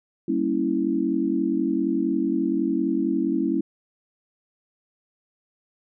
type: chord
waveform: sine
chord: G diminished seventh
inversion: none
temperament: equal with one note detuned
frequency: 196 / 233.1 / 277.2 / 328.1 Hz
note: G3 / Bb3 / Db4 / Fb4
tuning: 0 / 0 / 0 / -8 cents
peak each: -29 / -28 / -25 / -24 dBFS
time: 0.28-3.61 s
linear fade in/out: 5 ms
effects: none